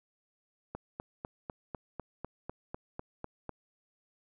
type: click train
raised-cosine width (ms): 1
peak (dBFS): -24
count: 12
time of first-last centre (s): 0.75-3.493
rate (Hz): 4.01
effects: none